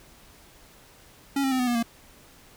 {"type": "tone with pitch steps", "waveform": "square", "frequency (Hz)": [277.2, 267.6, 258.3, 249.4, 240.8, 232.4], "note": ["C#4", "C4", "C4", "B3", "B3", "A#3"], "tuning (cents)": [0, 39, -22, 17, -44, -5], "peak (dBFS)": -23, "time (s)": [1.36, 1.828], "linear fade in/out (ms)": 5, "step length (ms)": 78, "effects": ["pink hiss -53 dBFS RMS until 2.56 s"]}